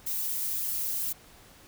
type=noise with flanger; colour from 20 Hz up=violet; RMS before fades=-31 dBFS; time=0.06-1.13 s; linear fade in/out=10 ms; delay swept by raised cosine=0.97 to 4.67 ms; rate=3.4 Hz; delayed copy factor=+0.85; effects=pink hiss -54 dBFS RMS until 1.67 s